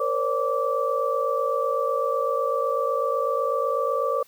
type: tone cluster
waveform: sine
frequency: 467.8 / 528 / 576 / 1162 Hz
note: A#4 / C5 / D5 / D6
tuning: +6 / +16 / -34 / -19 cents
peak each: -28 / -26 / -28 / -26 dBFS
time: 0-4.23 s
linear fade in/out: 5 ms
effects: white hiss -56 dBFS RMS until 4.27 s